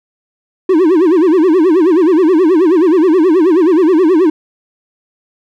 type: tone with vibrato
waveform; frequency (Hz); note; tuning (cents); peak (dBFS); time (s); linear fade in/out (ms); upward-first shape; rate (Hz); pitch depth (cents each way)
triangle; 342.3; F4; -35; -4; 0.69-4.3; 5; sine; 9.4; 210
effects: none